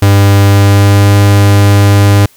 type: tone with pitch glide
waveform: 45% pulse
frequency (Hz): 100 to 100.99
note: G2 to G#2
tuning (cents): +35 to -48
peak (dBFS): -3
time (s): 0.02-2.26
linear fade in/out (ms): 5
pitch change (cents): +17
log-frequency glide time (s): 0.5-1.13
effects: white hiss -44 dBFS RMS until 2.36 s